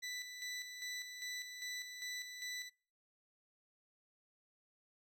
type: tone with tremolo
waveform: 20% pulse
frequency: 1984 Hz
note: B6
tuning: 7 cents sharp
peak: -36 dBFS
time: 0.02-2.7 s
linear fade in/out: 20 ms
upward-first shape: square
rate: 2.5 Hz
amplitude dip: 50%
effects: noise-tail reverb RT60 0.5 s tail -26 dB re dry + low-pass 12000 Hz 12 dB/octave